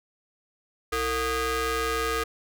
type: ring-modulated tone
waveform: sawtooth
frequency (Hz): 392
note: G4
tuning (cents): 0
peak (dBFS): -18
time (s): 0.92-2.24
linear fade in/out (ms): 10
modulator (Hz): 847
effects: none